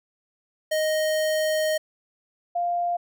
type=tone pair in turn; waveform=square / sine; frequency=622.3 / 698.5 Hz; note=D#5 / F5; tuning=0 / 0 cents; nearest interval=major second; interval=200 cents; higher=second; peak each=-22 dBFS; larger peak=neither; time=0.71-1.78 / 2.55-2.97 s; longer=first; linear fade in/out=10 ms; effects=none